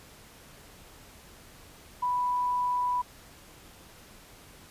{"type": "tone", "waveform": "sine", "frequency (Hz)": 987.8, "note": "B5", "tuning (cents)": 0, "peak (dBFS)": -25, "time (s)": [2.02, 3.02], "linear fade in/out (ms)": 10, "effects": ["pink hiss -52 dBFS RMS until 4.7 s", "resampled to 32000 Hz"]}